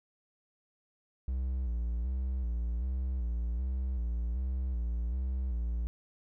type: tone with vibrato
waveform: triangle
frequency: 61.2 Hz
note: B1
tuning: 15 cents flat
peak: -28 dBFS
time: 1.28-5.87 s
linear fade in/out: 0 ms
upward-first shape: square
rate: 1.3 Hz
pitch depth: 83 cents each way
effects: none